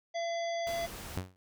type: harmonic tone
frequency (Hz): 677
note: E5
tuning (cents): +46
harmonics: 1 / 3 / 5 / 7 / 9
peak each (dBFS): -32 / -42 / -46 / -49 / -51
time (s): 0.14-0.87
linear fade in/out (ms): 20
type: noise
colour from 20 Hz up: pink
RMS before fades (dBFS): -44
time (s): 0.67-1.17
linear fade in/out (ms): 0
type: tone with exponential decay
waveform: sawtooth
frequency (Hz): 92.5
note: F#2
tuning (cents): 0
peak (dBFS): -26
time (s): 1.17-1.36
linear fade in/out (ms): 0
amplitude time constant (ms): 41
effects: none